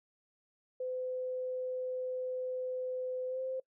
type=tone with pitch glide; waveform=sine; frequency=509 to 520.9 Hz; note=C5 to C5; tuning=-48 to -8 cents; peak=-34 dBFS; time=0.8-3.6 s; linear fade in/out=5 ms; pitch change=+40 cents; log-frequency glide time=3.28-3.4 s; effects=noise-tail reverb RT60 0.1 s tail -23 dB re dry